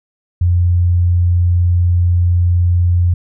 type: tone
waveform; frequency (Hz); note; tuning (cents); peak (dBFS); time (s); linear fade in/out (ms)
sine; 87.9; F2; +12; -9; 0.41-3.14; 5
effects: none